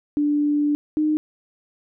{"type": "tone pair in turn", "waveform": "sine", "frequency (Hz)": [293.7, 306], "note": ["D4", "D#4"], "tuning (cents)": [0, -29], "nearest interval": "minor second", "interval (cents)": 71, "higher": "second", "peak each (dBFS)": -17, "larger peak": "neither", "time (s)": [[0.17, 0.75], [0.97, 1.17]], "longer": "first", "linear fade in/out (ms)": 0, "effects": []}